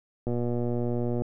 click train, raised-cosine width 2 ms, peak -17 dBFS, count 115, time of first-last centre 0.27-1.22 s, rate 120 Hz, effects none

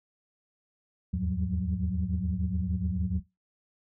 sine tone cluster, 76.8 / 83.7 / 103.4 / 181.9 / 191.8 Hz, D#2 / E2 / G#2 / F#3 / G3, -22 / +27 / -7 / -29 / -37 cents, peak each -33 / -32 / -36 / -29 / -38 dBFS, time 1.13-3.2 s, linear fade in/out 10 ms, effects noise-tail reverb RT60 0.2 s tail -17 dB re dry + tanh soft clip ceiling -17 dBFS

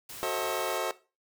white noise, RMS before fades -43 dBFS, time 0.09-0.78 s, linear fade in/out 5 ms
25% pulse chord, F# diminished seventh, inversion none, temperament just, 370 / 444 / 532.8 / 639.4 Hz, F#4 / A4 / C5 / Eb5, 0 / +16 / +31 / +47 cents, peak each -31 dBFS, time 0.23-0.91 s, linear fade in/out 0 ms
effects noise-tail reverb RT60 0.3 s tail -17 dB re dry

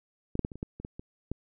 clicks, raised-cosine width 3 ms, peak -19 / -13 / -17 / -29 / -29 / -20 / -29 / -24 / -27 / -19 dBFS, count 10, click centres 0.354 / 0.393 / 0.449 / 0.518 / 0.556 / 0.629 / 0.8 / 0.849 / 0.995 / 1.316 s, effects none

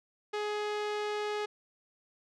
sawtooth tone with low-pass filter, 419 Hz, G#4, 15 cents sharp, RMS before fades -34 dBFS, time 0.33-1.46 s, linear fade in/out 10 ms, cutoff 4500 Hz, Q 0.79, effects none

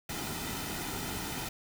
pink noise with comb filter, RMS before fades -37 dBFS, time 0.09-1.49 s, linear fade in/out 5 ms, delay 1.8 ms, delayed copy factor -0.55, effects none

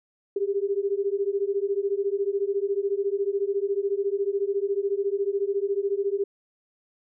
sine beating tone pair, 392 / 406 Hz, G4 / G#4, 0 / -39 cents, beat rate 14 Hz, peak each -26 / -26 dBFS, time 0.36-6.24 s, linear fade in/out 5 ms, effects none

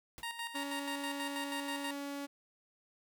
pink noise with exponential decay, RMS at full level -46 dBFS, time 0.18-0.29 s, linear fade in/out 0 ms, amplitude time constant 22 ms
15% pulse tone with tremolo, 932.3 Hz, A#5, in tune, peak -31 dBFS, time 0.23-1.91 s, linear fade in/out 2 ms, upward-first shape square, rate 6.2 Hz, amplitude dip 60%
sawtooth tone, 282.4 Hz, C#4, 32 cents sharp, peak -35 dBFS, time 0.54-2.27 s, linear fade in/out 20 ms
effects none

